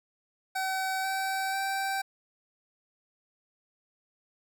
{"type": "tone with pitch steps", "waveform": "25% pulse", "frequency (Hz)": [761, 769.4, 777.9], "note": ["F#5", "G5", "G5"], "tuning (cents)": [48, -33, -14], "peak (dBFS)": -25, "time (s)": [0.55, 2.02], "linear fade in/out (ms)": 10, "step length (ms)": 490, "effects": []}